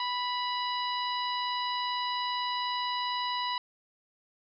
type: harmonic tone with a mistuned harmonic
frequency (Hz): 987.8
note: B5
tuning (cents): 0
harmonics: 1 / 2 / 3 / 4 / 5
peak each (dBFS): -31 / -39 / -38 / -37 / -43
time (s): 0-3.58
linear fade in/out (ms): 2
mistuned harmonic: 3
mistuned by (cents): -21
effects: none